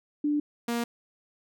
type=tone pair in turn; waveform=sine / sawtooth; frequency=294.9 / 235.7 Hz; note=D4 / A#3; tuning=+7 / +19 cents; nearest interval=major third; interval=388 cents; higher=first; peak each=-23 dBFS; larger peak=neither; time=0.24-0.4 / 0.68-0.84 s; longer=neither; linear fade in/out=5 ms; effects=none